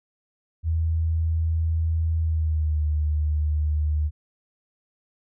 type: tone with pitch glide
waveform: sine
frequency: 81.2 to 75.76 Hz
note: E2 to D#2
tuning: -26 to -46 cents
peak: -20 dBFS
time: 0.63-4.11 s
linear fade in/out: 50 ms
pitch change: -120 cents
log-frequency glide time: 2.19-2.84 s
effects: none